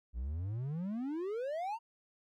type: exponential sweep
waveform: triangle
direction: up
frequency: 55 to 947 Hz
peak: -33 dBFS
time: 0.13-1.79 s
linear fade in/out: 50 ms
effects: none